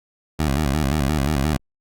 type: tone with vibrato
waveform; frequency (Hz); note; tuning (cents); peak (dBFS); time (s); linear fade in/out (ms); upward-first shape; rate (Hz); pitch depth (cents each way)
15% pulse; 72.2; D2; -29; -12; 0.39-1.57; 5; square; 5.7; 120
effects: Opus 48 kbps